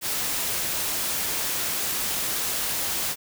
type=noise; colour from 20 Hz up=white; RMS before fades=-27 dBFS; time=0.01-3.16 s; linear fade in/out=50 ms; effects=none